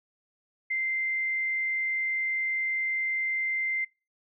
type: tone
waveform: sine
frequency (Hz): 2085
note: C7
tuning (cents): -7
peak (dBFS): -26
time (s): 0.7-3.85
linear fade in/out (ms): 10
effects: noise-tail reverb RT60 0.3 s tail -25 dB re dry